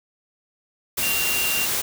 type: tone in noise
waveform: sine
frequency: 2771 Hz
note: F7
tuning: 14 cents flat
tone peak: -24 dBFS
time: 1.02-1.66 s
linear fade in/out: 10 ms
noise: white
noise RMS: -24 dBFS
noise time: 0.97-1.82 s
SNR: -3 dB
effects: none